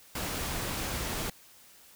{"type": "noise", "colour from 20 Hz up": "pink", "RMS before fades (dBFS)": -34, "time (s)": [0.15, 1.3], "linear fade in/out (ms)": 5, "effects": ["white hiss -56 dBFS RMS until 1.95 s"]}